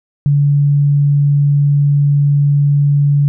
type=tone; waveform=sine; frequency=143.5 Hz; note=D3; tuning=40 cents flat; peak=-8 dBFS; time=0.26-3.28 s; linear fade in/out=0 ms; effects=none